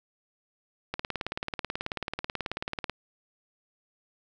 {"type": "click train", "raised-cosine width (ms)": 0.3, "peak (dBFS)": -15, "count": 37, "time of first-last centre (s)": [0.94, 2.897], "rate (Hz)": 18.4, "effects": []}